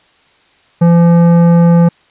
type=tone with tanh clipping; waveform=triangle; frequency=170.4 Hz; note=F3; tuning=42 cents flat; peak=-6 dBFS; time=0.81-1.89 s; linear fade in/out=10 ms; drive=17 dB; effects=white hiss -50 dBFS RMS until 2.1 s + resampled to 8000 Hz